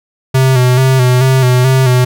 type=tone with vibrato; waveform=square; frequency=128.6 Hz; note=C3; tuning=30 cents flat; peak=-7 dBFS; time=0.34-2.05 s; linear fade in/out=10 ms; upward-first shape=square; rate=2.3 Hz; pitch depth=41 cents each way; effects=none